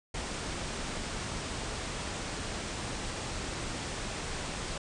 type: low-pass noise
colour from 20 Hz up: pink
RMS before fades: -37 dBFS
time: 0.14-4.78 s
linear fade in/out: 5 ms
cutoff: 9200 Hz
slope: 96 dB/octave
effects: none